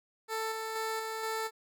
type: tone with tremolo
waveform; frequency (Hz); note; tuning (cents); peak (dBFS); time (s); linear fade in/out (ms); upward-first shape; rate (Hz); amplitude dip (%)
15% pulse; 442.9; A4; +11; -26; 0.28-1.51; 50; square; 2.1; 30
effects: none